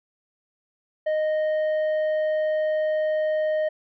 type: tone with tanh clipping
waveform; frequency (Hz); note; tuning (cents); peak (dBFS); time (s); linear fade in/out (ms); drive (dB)
triangle; 619; D#5; -9; -22; 1.06-3.69; 10; 10
effects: none